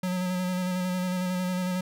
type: tone with vibrato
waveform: square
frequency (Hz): 182.4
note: F#3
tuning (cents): -24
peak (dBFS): -27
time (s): 0.03-1.81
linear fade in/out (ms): 5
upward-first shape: square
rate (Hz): 11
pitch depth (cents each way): 19
effects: none